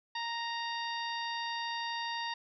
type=harmonic tone with a mistuned harmonic; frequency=932.3 Hz; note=A#5; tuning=in tune; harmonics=1 / 2 / 3 / 4 / 5 / 6; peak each=-37 / -40 / -44 / -43 / -44 / -54 dBFS; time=0.15-2.34 s; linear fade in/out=5 ms; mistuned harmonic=4; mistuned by=-19 cents; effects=none